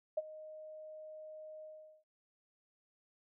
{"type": "tone with ADSR envelope", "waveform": "sine", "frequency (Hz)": 621, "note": "D#5", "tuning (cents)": -3, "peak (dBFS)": -29, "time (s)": [0.17, 2.04], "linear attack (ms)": 8, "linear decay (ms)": 32, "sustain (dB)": -18, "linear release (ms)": 410, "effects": []}